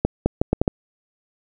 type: accelerating click train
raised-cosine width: 2 ms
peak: -3 dBFS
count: 6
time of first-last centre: 0.05-0.678 s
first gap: 210 ms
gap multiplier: 0.74
effects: none